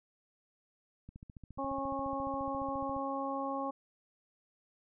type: click train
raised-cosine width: 5 ms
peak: -36 dBFS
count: 28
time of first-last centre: 1.09-2.965 s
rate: 14.4 Hz
type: harmonic tone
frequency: 273.4 Hz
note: C#4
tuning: 24 cents flat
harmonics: 1 / 2 / 3 / 4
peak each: -39 / -39 / -39 / -39 dBFS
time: 1.58-3.71 s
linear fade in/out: 10 ms
effects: none